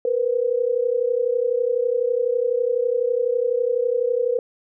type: tone pair together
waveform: sine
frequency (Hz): 470 / 502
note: A#4 / B4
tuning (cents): +14 / +28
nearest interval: minor second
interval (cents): 114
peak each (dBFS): -21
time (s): 0.05-4.39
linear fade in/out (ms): 2
effects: none